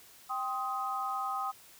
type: chord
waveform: sine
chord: C minor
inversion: second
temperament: just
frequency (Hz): 784.9 / 1046.5 / 1255.8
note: G5 / C6 / Eb6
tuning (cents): +2 / 0 / +16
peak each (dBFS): -36 / -40 / -34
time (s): 0.29-1.52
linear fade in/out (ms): 20
effects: white hiss -56 dBFS RMS until 1.79 s